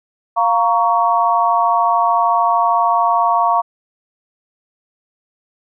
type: chord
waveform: sine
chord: Bb minor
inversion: second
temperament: just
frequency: 699.2 / 932.3 / 1118.8 Hz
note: F5 / Bb5 / Db6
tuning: +2 / 0 / +16 cents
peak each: -16 dBFS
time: 0.36-3.62 s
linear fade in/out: 20 ms
effects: none